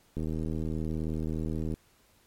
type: click train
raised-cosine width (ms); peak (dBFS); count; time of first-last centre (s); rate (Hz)
3; -21; 125; 0.17-1.74; 79
effects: pink hiss -64 dBFS RMS until 2.26 s + MP3 64 kbps